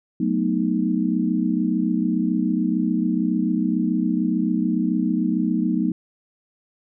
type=chord; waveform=sine; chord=B dominant seventh; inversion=second; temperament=equal; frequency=185 / 220 / 246.9 / 311.1 Hz; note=F#3 / A3 / B3 / D#4; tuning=0 / 0 / 0 / 0 cents; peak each=-24 dBFS; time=0.2-5.92 s; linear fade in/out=5 ms; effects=none